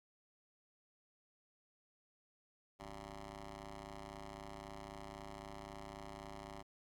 10% pulse ring-modulated tone, 103.83 Hz, G#2, in tune, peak -37 dBFS, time 2.79-6.63 s, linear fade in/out 20 ms, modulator 482 Hz, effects low-pass 9000 Hz 12 dB/octave + 13-bit

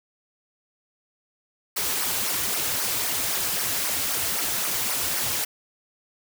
white noise with flanger, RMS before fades -26 dBFS, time 1.76-5.45 s, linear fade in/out 10 ms, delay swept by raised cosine 0.26 to 5.26 ms, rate 3.8 Hz, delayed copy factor -0.75, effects none

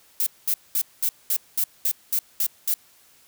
violet noise bursts, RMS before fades -22 dBFS, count 10, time 0.2-2.74 s, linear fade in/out 2 ms, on 65 ms, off 210 ms, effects white hiss -56 dBFS RMS until 3.27 s

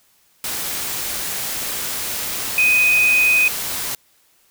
sine tone in noise, 2500 Hz, D#7, 8 cents sharp, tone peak -12 dBFS, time 2.58-3.48 s, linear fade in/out 2 ms, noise white, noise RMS -25 dBFS, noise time 0.44-3.95 s, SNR +10 dB, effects white hiss -58 dBFS RMS until 4.5 s

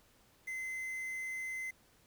triangle tone with quantisation, 2056 Hz, C7, 31 cents flat, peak -36 dBFS, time 0.47-1.71 s, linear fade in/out 10 ms, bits 9, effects pink hiss -67 dBFS RMS until 2.06 s

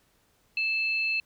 sine tone pair together, 2637 / 4216 Hz, E7 / C8, 0 / +12 cents, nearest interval minor sixth, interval 812 cents, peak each -25 / -35 dBFS, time 0.57-1.2 s, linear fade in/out 2 ms, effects pink hiss -67 dBFS RMS until 1.25 s

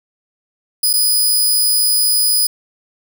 10% pulse tone with dropouts, 4978 Hz, D#8, in tune, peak -5 dBFS, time 0.83-2.47 s, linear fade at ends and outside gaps 5 ms, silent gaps 0.931-0.936 s, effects none

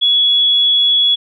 sine tone, 3374 Hz, G#7, 27 cents sharp, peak -9 dBFS, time 0.01-1.16 s, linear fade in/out 20 ms, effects none

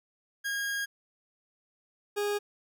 40% pulse tone pair in turn, 1631 / 411.4 Hz, G#6 / G#4, -32 / -16 cents, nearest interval 2 octaves, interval 2384 cents, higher first, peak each -29 / -27 dBFS, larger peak second, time 0.44-0.86 / 2.16-2.39 s, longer first, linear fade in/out 20 ms, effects none

